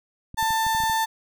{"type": "clicks", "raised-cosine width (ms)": 5, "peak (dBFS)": -26, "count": 8, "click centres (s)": [0.344, 0.427, 0.506, 0.666, 0.749, 0.803, 0.837, 0.898]}
{"type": "tone", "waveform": "35% pulse", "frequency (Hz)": 890, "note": "A5", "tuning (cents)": 20, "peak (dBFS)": -19, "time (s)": [0.37, 1.06], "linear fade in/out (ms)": 20}
{"effects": []}